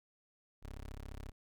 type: tone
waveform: 20% pulse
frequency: 34.41 Hz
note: C#1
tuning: 12 cents flat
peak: -40 dBFS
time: 0.62-1.32 s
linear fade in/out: 20 ms
effects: none